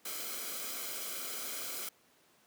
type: noise with comb filter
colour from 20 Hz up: white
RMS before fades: -40 dBFS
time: 0.05-1.89 s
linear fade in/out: 5 ms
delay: 1.1 ms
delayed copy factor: -0.6
effects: pink hiss -66 dBFS RMS until 2.46 s + high-pass 200 Hz 12 dB/octave